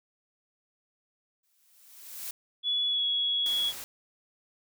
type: noise with exponential growth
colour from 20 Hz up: blue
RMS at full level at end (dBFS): -35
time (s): 1.43-2.31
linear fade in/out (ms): 5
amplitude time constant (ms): 190
type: tone with pitch glide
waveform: sine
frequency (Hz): 3408 to 3349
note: G#7 to G#7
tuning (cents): +44 to +14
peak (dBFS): -25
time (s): 2.63-3.73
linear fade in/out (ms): 50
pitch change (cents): -30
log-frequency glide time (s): 2.86-3.05
type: noise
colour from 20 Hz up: white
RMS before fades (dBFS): -41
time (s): 3.46-3.84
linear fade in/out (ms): 0
effects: none